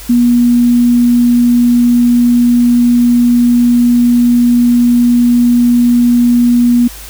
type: tone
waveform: sine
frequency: 241 Hz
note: B3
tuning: 42 cents flat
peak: -5 dBFS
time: 0.09-6.88 s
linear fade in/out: 10 ms
effects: added 52 Hz sine -31 dBFS peak until 7.09 s + white hiss -31 dBFS RMS until 7.09 s